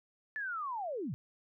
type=linear sweep; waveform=sine; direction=down; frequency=1760 to 105.1 Hz; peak=-35 dBFS; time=0.36-1.14 s; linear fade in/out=0 ms; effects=none